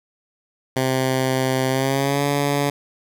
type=tone with pitch glide; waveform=10% pulse; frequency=130.81 to 142.65 Hz; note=C3 to C#3; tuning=0 to +50 cents; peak=-10 dBFS; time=0.76-2.7 s; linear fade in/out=5 ms; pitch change=+150 cents; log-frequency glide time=1.69-2.23 s; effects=none